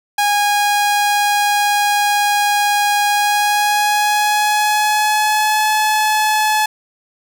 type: tone with pitch glide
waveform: sawtooth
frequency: 822 to 857.4 Hz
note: G#5 to A5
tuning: -18 to -45 cents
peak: -9 dBFS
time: 0.18-6.66 s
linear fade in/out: 5 ms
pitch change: +73 cents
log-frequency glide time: 3.08-5.69 s
effects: none